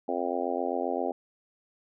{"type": "harmonic tone", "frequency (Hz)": 87.6, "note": "F2", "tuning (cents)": 6, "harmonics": [3, 4, 5, 6, 7, 8, 9], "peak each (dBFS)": [-35, -35, -35, -35, -35, -35, -35], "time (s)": [0.08, 1.12], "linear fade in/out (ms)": 5, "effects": []}